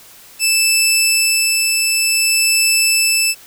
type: tone with tremolo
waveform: 15% pulse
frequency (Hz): 2637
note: E7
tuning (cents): 0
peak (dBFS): -4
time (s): 0.39-3.35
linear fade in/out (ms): 50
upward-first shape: sine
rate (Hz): 0.54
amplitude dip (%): 25
effects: white hiss -42 dBFS RMS until 3.46 s